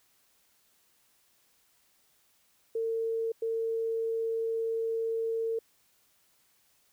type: tone bursts at uneven times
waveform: sine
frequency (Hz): 452.9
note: A#4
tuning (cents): -50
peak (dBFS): -28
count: 2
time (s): 2.75-3.32 / 3.42-5.59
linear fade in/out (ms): 5
effects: white hiss -68 dBFS RMS until 6.92 s